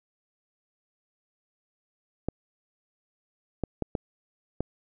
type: clicks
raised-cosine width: 2 ms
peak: -14 dBFS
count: 5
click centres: 2.286 / 3.637 / 3.823 / 3.952 / 4.606 s
effects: none